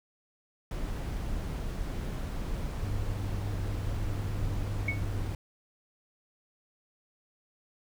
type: noise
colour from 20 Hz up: brown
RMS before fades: -34 dBFS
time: 0.71-5.35 s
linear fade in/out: 2 ms
type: tone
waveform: triangle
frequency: 99.6 Hz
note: G2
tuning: 28 cents sharp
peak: -31 dBFS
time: 2.83-5.33 s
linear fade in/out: 5 ms
type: tone with exponential decay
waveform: sine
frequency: 2217 Hz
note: C#7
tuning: in tune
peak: -25 dBFS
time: 4.88-5.03 s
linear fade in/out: 5 ms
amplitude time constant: 31 ms
effects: none